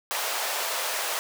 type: high-pass noise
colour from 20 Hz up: pink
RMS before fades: -29 dBFS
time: 0.11-1.19 s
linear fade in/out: 0 ms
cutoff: 560 Hz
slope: 24 dB/octave
effects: none